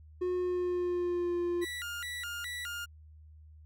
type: tone with pitch glide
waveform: triangle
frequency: 361.6 to 349.1 Hz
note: F#4 to F4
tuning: -40 to -1 cents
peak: -27 dBFS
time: 0.21-1.65 s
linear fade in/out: 10 ms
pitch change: -61 cents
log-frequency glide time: 0.35-1.37 s
type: tone with vibrato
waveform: 30% pulse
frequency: 1661.2 Hz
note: G#6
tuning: in tune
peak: -34 dBFS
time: 1.61-2.86 s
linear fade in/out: 20 ms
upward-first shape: square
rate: 2.4 Hz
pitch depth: 280 cents each way
effects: added 77 Hz sine -51 dBFS peak until 3.65 s